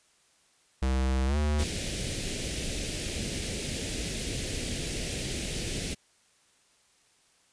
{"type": "tone with pitch glide", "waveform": "square", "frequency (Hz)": [65.41, 74.7], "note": ["C2", "D2"], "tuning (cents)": [0, 30], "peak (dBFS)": -25, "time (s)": [0.82, 1.64], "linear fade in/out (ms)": 5, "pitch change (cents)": 230, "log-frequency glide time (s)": [1.26, 1.37]}
{"type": "band-stop noise", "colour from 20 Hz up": "pink", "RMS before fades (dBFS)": -33, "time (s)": [1.58, 5.95], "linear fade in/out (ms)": 20, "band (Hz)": [550, 2100], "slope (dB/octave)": 24}
{"effects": ["white hiss -65 dBFS RMS until 7.52 s", "resampled to 22050 Hz"]}